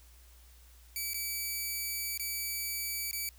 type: tone with dropouts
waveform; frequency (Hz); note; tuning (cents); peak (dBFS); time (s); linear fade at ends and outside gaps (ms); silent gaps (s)
5% pulse; 2300; D7; -37; -24; 0.96-3.29; 1; 1.134-1.143 / 2.176-2.196 / 3.112-3.13
effects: added 60 Hz sine -55 dBFS peak until 3.38 s + white hiss -62 dBFS RMS until 3.38 s